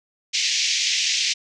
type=band-pass noise; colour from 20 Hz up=white; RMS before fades=-22 dBFS; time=0.33-1.34 s; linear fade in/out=20 ms; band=2100 to 6400 Hz; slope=48 dB/octave; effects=none